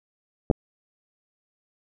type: clicks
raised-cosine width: 2 ms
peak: -7 / -6 dBFS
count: 2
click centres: 0.501 / 0.512 s
effects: none